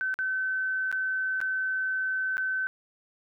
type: tone with dropouts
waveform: sine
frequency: 1528 Hz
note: G6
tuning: 45 cents flat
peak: -26 dBFS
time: 0.01-2.67 s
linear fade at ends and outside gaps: 0 ms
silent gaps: 0.141-0.189 / 0.915-0.926 / 1.404-1.414 / 2.37-2.38 s
effects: none